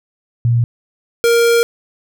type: tone pair in turn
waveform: sine / square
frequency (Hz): 118.4 / 467.6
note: A#2 / A#4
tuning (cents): +27 / +5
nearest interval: 2 octaves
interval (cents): 2378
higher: second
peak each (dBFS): -10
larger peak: neither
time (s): 0.45-0.64 / 1.24-1.63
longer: second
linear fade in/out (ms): 0
effects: none